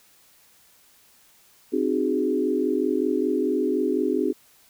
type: chord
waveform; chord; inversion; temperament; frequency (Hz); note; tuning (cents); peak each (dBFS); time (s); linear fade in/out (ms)
sine; Ab dominant seventh; first; equal with one note detuned; 261.6 / 306.1 / 370 / 415.3; C4 / Eb4 / Gb4 / Ab4; 0 / -28 / 0 / 0; -26; 1.72-4.33; 20
effects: white hiss -57 dBFS RMS until 4.69 s